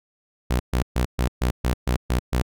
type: tone bursts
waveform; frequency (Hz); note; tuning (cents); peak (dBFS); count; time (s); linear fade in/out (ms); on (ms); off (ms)
sawtooth; 61.74; B1; 0; -15; 9; 0.5-2.422; 10; 98; 130
effects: none